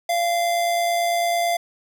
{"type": "tone with amplitude modulation", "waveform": "square", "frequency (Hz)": 690, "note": "F5", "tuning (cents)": -21, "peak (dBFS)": -18, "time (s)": [0.09, 1.57], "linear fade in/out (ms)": 5, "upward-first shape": "sine", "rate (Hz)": 109, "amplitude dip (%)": 35, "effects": []}